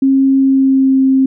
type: tone with pitch glide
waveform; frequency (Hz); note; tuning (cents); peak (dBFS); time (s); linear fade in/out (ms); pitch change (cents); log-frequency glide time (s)
sine; 269.3 to 265.6; C#4 to C4; -50 to +26; -7; 0.02-1.26; 5; -24; 0.37-1.02
effects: none